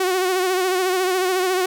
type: tone with vibrato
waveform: sawtooth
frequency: 370 Hz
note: F#4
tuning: in tune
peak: -14 dBFS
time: 0-1.66 s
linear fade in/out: 5 ms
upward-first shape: sine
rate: 14 Hz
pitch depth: 51 cents each way
effects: none